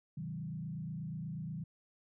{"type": "tone with frequency modulation", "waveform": "sine", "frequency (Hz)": 160, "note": "D#3", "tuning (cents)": 49, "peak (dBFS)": -38, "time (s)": [0.17, 1.64], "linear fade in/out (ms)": 5, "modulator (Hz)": 28.3, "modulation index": 1.1, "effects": []}